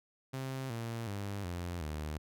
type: tone with pitch steps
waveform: sawtooth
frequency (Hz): 132.6 / 115.44 / 100.49 / 87.48 / 76.16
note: C3 / A#2 / G2 / F2 / D#2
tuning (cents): +23 / -16 / +43 / +3 / -36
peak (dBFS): -33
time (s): 0.33-2.18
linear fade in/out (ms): 10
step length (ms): 370
effects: none